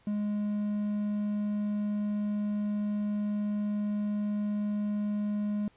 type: tone with quantisation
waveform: triangle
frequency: 207.7 Hz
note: G#3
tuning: in tune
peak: -26 dBFS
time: 0.07-5.68 s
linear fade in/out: 2 ms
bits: 9
effects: pink hiss -64 dBFS RMS until 5.76 s + resampled to 8000 Hz